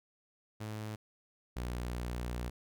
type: tone pair in turn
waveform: sawtooth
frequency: 107.6 / 60.39 Hz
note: A2 / B1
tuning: -38 / -38 cents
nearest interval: minor seventh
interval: 1000 cents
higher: first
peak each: -35 / -32 dBFS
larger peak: second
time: 0.6-0.96 / 1.56-2.5 s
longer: second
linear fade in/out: 10 ms
effects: none